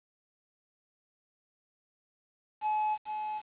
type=tone with echo; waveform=triangle; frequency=854 Hz; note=G#5; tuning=48 cents sharp; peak=-25 dBFS; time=2.61-2.98 s; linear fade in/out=50 ms; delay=440 ms; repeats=1; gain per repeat=-6 dB; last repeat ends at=3.42 s; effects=resampled to 8000 Hz + 9-bit